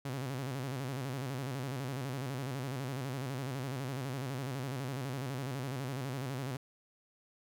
sawtooth tone with vibrato, 132.1 Hz, C3, 17 cents sharp, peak -32 dBFS, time 0.05-6.57 s, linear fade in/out 5 ms, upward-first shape square, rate 12 Hz, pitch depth 96 cents each way, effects none

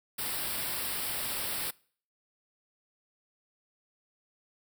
white band-stop noise, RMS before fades -34 dBFS, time 0.18-1.71 s, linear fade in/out 10 ms, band 5400 to 7900 Hz, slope 96 dB/octave, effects noise-tail reverb RT60 0.5 s tail -24 dB re dry

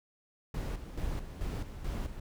brown noise with tremolo, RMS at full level -35 dBFS, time 0.54-2.2 s, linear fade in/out 5 ms, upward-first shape square, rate 2.3 Hz, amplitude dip 60%, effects none

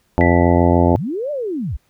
harmonic tone, 86.8 Hz, F2, 10 cents flat, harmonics 1 / 2 / 3 / 4 / 5 / 6 / 7 / 8 / 9 / 10, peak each -16 / -19 / -17 / -19 / -23 / -22 / -21 / -23 / -27 / -22 dBFS, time 0.18-0.96 s, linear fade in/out 0 ms
sine tone with exponential decay, 1975.5 Hz, B6, in tune, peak -17 dBFS, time 0.21-0.95 s, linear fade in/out 0 ms, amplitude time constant 160 ms
sine linear two-way sweep, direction up then down, 40.22 to 608 to 40.22 Hz, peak -20 dBFS, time 0.93-1.77 s, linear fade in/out 10 ms, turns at 1.31 s
effects pink hiss -62 dBFS RMS until 1.89 s

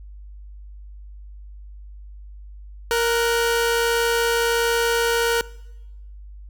sawtooth tone pair together, 466.2 / 1480 Hz, A#4 / F#6, 0 / 0 cents, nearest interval octave + minor sixth, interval 2000 cents, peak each -15 / -22 dBFS, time 2.91-5.41 s, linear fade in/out 0 ms, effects noise-tail reverb RT60 1.0 s tail -22 dB re dry + added 50 Hz sine -37 dBFS peak until 6.49 s

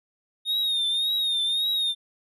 triangle tone with vibrato, 3694 Hz, A#7, 16 cents flat, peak -21 dBFS, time 0.45-1.95 s, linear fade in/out 50 ms, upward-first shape triangle, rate 1.8 Hz, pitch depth 82 cents each way, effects none

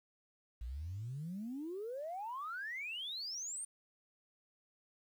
sine exponential sweep, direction up, 55 to 9200 Hz, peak -39 dBFS, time 0.61-3.65 s, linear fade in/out 5 ms, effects tanh soft clip ceiling -35 dBFS + 11-bit

